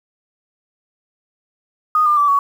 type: tone with pitch steps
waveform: sine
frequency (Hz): 1238 / 1198.6 / 1160.4 / 1123.5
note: D#6 / D6 / D6 / C#6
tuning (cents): -9 / +35 / -21 / +23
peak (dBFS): -11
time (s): 1.95-2.39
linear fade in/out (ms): 2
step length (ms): 110
effects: 7-bit